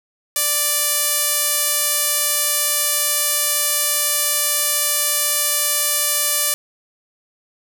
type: tone with band-pass filter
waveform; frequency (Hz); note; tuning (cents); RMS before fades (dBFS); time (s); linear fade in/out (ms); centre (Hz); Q
sawtooth; 587.3; D5; 0; -19; 0.36-6.54; 2; 12000; 1.1
effects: none